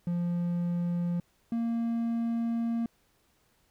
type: tone pair in turn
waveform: triangle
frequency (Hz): 173.8 / 231.6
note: F3 / A#3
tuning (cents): -8 / -11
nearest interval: perfect fourth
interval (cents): 497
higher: second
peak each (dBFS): -25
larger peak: neither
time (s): 0.07-1.2 / 1.52-2.86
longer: second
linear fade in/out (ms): 2
effects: pink hiss -69 dBFS RMS until 3.7 s